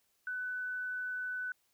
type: tone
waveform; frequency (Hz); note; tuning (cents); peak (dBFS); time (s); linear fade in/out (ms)
sine; 1498; F#6; +21; -35; 0.27-1.52; 2
effects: white hiss -75 dBFS RMS until 1.73 s